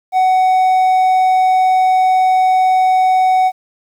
triangle tone, 747 Hz, F#5, 16 cents sharp, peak -7 dBFS, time 0.12-3.52 s, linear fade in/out 50 ms, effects 8-bit

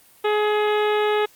harmonic tone, 421.3 Hz, G#4, 25 cents sharp, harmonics 1 / 2 / 3 / 4 / 5 / 6 / 7 / 8 / 9, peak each -19 / -25 / -29 / -31 / -33 / -35 / -36 / -37 / -38 dBFS, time 0.24-1.26 s, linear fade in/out 10 ms, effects white hiss -53 dBFS RMS until 1.35 s + Opus 32 kbps

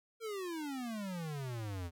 square exponential sweep, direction down, 465.3 to 82.41 Hz, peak -39 dBFS, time 0.2-1.91 s, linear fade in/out 50 ms, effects none

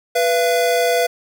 square tone pair together, 492.3 / 681 Hz, B4 / F5, -6 / -44 cents, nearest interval tritone, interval 562 cents, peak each -18 dBFS, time 0.15-1.07 s, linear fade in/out 10 ms, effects none

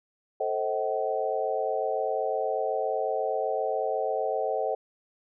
sine chord, A diminished seventh, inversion none, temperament just, 440 / 528 / 633.6 / 760.3 Hz, A4 / C5 / Eb5 / Gb5, 0 / +16 / +31 / +47 cents, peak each -31 dBFS, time 0.4-4.75 s, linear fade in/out 5 ms, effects none

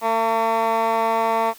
15% pulse tone with band-pass filter, 225.8 Hz, A3, 45 cents sharp, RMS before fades -20 dBFS, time 0.01-1.54 s, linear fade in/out 50 ms, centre 1000 Hz, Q 1.8, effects white hiss -46 dBFS RMS until 1.58 s

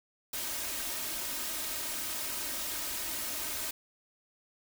white noise with comb filter, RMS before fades -36 dBFS, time 0.33-3.71 s, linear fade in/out 5 ms, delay 3.2 ms, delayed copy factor +0.6, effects none

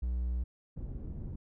triangle tone, 61 Hz, B1, 21 cents flat, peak -28 dBFS, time 0.02-0.44 s, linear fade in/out 10 ms
pink low-pass noise, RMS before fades -40 dBFS, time 0.76-1.36 s, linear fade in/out 10 ms, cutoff 200 Hz, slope 12 dB/octave
effects none

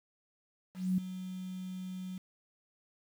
sine tone with ADSR envelope, 185 Hz, F#3, in tune, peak -25 dBFS, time 0.74-2.18 s, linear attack 240 ms, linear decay 4 ms, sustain -13 dB, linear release 4 ms, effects 9-bit

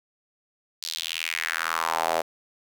sawtooth tone with high-pass filter sweep, 82 Hz, E2, 9 cents flat, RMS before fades -28 dBFS, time 0.82-2.22 s, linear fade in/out 10 ms, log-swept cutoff 4600 to 600 Hz, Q 3.2, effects 8-bit

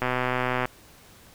click train, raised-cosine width 0.5 ms, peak -10 dBFS, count 81, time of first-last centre 0.02-0.655 s, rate 126 Hz, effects pink hiss -52 dBFS RMS until 1.34 s

